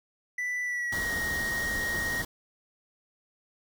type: tone with pitch glide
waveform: triangle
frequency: 1979 to 1875.5 Hz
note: B6 to A#6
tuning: +3 to +10 cents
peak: -27 dBFS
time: 0.38-2.22 s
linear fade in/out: 5 ms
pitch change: -93 cents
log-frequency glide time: 0.63-1.12 s
type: band-stop noise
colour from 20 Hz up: pink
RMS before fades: -36 dBFS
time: 0.92-2.25 s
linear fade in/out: 5 ms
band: 2100 to 3000 Hz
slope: 96 dB/octave
effects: none